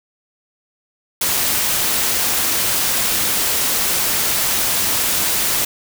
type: noise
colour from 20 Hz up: white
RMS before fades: -18 dBFS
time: 1.21-5.65 s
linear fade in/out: 5 ms
effects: none